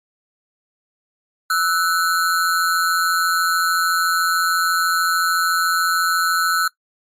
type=ring-modulated tone; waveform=square; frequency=1400 Hz; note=F6; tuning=4 cents sharp; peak=-13 dBFS; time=1.5-6.68 s; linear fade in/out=5 ms; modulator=86.9 Hz; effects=noise-tail reverb RT60 0.1 s tail -21 dB re dry + MP3 64 kbps